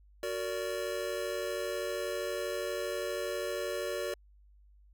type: chord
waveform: square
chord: Gb augmented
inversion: none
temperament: just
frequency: 370 / 462.5 / 578.1 Hz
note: Gb4 / Bb4 / D5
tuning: 0 / -14 / -27 cents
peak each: -39 / -39 / -37 dBFS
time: 0.23-4.14 s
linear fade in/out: 2 ms
effects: added 50 Hz sine -57 dBFS peak until 4.93 s